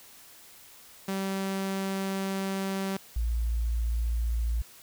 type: tone pair in turn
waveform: sawtooth / sine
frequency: 193.4 / 57.36 Hz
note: G3 / A#1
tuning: -23 / -27 cents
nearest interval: octave + major sixth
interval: 2104 cents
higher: first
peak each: -25 dBFS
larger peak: neither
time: 1.08-2.97 / 3.16-4.62 s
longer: first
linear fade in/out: 5 ms
effects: white hiss -52 dBFS RMS until 4.82 s